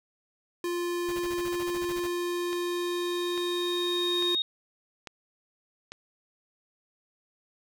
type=tone with pitch glide; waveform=square; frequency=349.2 to 352.6 Hz; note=F4 to F4; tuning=0 to +17 cents; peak=-29 dBFS; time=0.64-4.35 s; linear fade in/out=2 ms; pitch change=+17 cents; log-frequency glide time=0.92-3.86 s
type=tone with exponential growth; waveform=sine; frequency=3729 Hz; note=A#7; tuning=in tune; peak=-24 dBFS; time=0.74-4.42 s; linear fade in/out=1 ms; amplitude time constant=800 ms
type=noise bursts; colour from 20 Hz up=pink; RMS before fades=-41 dBFS; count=14; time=1.08-2.074 s; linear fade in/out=10 ms; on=45 ms; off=28 ms
type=click train; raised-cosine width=0.2 ms; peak=-22 dBFS; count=5; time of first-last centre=2.53-5.92 s; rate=1.18 Hz
effects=none